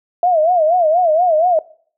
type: tone with vibrato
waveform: sine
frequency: 670 Hz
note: E5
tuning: 28 cents sharp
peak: -10 dBFS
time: 0.23-1.59 s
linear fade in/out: 2 ms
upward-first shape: sine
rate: 4.2 Hz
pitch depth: 160 cents each way
effects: noise-tail reverb RT60 0.5 s tail -20 dB re dry